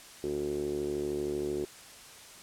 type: tone with low-pass filter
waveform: 5% pulse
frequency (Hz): 73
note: D2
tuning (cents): -10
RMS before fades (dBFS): -33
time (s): 0.24-1.65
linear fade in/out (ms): 0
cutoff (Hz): 380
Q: 7.4
effects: white hiss -50 dBFS RMS until 2.42 s + low-pass 10000 Hz 12 dB/octave